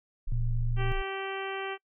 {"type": "tone", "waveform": "sine", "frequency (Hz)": 25.78, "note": "G#0", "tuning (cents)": -12, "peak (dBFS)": -27, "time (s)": [0.27, 1.02], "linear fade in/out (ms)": 10}
{"type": "tone with vibrato", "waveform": "sine", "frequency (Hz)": 116.54, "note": "A#2", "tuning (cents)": 0, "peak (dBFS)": -29, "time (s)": [0.32, 0.92], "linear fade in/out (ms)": 0, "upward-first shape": "sine", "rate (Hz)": 11, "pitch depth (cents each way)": 10}
{"type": "harmonic tone", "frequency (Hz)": 388.2, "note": "G4", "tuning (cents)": -17, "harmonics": [1, 2, 3, 4, 5, 6, 7, 8], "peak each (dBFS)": [-36, -39, -41, -42, -43, -44, -44, -45], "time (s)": [0.76, 1.78], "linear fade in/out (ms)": 50}
{"effects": ["noise-tail reverb RT60 0.1 s tail -24 dB re dry"]}